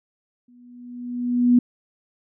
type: tone with exponential growth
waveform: sine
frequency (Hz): 244.3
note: B3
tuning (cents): -19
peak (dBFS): -10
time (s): 0.48-1.59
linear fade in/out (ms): 5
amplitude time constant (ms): 240
effects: none